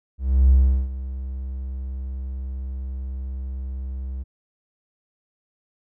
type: tone with ADSR envelope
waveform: triangle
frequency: 65.41 Hz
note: C2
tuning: in tune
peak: -7 dBFS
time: 0.18-4.24 s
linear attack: 320 ms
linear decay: 380 ms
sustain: -18 dB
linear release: 21 ms
effects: tanh soft clip ceiling -7 dBFS